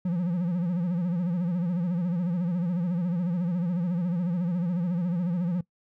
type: tone with vibrato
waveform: triangle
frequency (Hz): 175.3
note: F3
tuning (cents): +7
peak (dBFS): -22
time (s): 0.05-5.61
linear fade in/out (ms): 5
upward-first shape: sine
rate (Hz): 14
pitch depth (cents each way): 100
effects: noise-tail reverb RT60 0.1 s tail -21 dB re dry